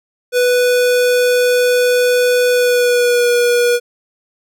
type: tone with pitch glide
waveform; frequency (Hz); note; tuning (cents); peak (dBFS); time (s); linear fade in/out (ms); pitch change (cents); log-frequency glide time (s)
square; 493.9 to 482.6; B4 to B4; 0 to -40; -11; 0.32-3.8; 50; -40; 2.51-3.29
effects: none